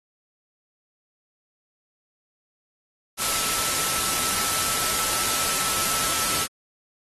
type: tone in noise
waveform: sine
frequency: 1318.5 Hz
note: E6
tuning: in tune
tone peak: -33 dBFS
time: 3.17-6.48 s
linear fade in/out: 50 ms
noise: white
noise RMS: -24 dBFS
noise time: 3.17-6.48 s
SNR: -12 dB
effects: AAC 32 kbps